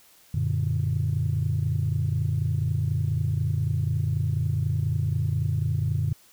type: chord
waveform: sine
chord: Gb augmented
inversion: none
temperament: equal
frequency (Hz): 92.5 / 116.54 / 146.83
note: Gb2 / Bb2 / D3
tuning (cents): 0 / 0 / 0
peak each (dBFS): -26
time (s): 0.34-6.13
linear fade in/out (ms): 5
effects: tanh soft clip ceiling -15 dBFS + white hiss -56 dBFS RMS until 6.32 s